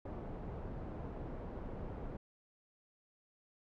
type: low-pass noise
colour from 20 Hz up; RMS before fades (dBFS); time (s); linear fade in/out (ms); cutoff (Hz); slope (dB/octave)
pink; -44; 0.05-2.17; 5; 710; 12
effects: none